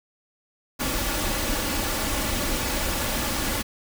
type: noise with comb filter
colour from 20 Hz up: pink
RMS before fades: -26 dBFS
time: 0.79-3.63 s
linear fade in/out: 20 ms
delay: 3.5 ms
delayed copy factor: +0.5
effects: none